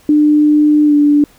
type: tone with pitch glide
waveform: sine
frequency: 299.3 to 292.5 Hz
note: D4 to D4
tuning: +33 to -7 cents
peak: -6 dBFS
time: 0.09-1.24 s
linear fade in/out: 2 ms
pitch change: -40 cents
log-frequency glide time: 0.85-0.94 s
effects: pink hiss -47 dBFS RMS until 1.38 s